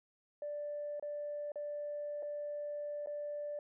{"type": "tone with dropouts", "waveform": "sine", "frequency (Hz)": 587.3, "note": "D5", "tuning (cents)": 0, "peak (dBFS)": -37, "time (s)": [0.42, 3.59], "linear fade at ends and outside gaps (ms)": 2, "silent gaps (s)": [[0.997, 1.025], [1.519, 1.557], [2.225, 2.229], [3.061, 3.071]], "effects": ["tanh soft clip ceiling -33 dBFS"]}